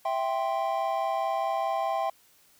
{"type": "chord", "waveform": "triangle", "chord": "C major", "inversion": "first", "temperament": "equal", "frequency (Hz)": [659.3, 784, 1046.5], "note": ["E5", "G5", "C6"], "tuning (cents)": [0, 0, 0], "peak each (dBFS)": [-28, -27, -31], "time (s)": [0.05, 2.1], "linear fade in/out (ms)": 5, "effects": ["white hiss -61 dBFS RMS until 2.59 s"]}